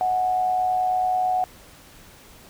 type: tone with amplitude modulation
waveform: sine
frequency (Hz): 737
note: F#5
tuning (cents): -7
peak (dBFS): -17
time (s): 0.01-1.44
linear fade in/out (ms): 0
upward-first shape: sine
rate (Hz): 109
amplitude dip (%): 45
effects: pink hiss -48 dBFS RMS until 2.49 s